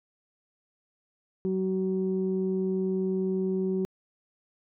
sine tone pair together, 188.3 / 376.6 Hz, F#3 / F#4, +31 / +31 cents, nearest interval octave, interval 1200 cents, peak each -27 dBFS, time 1.45-3.85 s, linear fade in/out 0 ms, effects tanh soft clip ceiling -18 dBFS

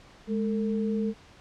sine tone pair together, 210 / 450.7 Hz, G#3 / A4, +19 / +42 cents, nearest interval octave + minor second, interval 1323 cents, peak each -26 / -31 dBFS, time 0.27-1.14 s, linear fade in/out 50 ms, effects pink hiss -53 dBFS RMS until 1.4 s + low-pass 5000 Hz 12 dB/octave

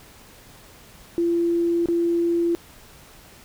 sine tone with dropouts, 340.7 Hz, F4, 43 cents flat, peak -18 dBFS, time 1.18-2.55 s, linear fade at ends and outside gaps 0 ms, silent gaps 1.858-1.886 s, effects pink hiss -48 dBFS RMS until 3.44 s

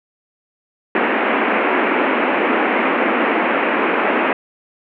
pink band-pass noise, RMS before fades -17 dBFS, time 0.95-4.33 s, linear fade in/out 2 ms, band 230 to 2600 Hz, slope 48 dB/octave, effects none

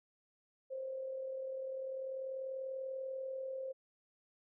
sine tone with amplitude modulation, 528 Hz, C5, 16 cents sharp, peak -37 dBFS, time 0.7-3.73 s, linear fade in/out 20 ms, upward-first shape sine, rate 40.3 Hz, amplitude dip 40%, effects none

